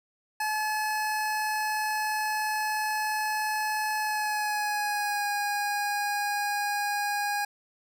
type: tone with pitch glide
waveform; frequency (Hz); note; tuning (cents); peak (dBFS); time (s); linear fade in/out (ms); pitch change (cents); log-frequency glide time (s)
25% pulse; 857 to 819.7; A5 to G#5; -46 to -23; -23; 0.4-7.45; 5; -77; 3.99-5.26
effects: none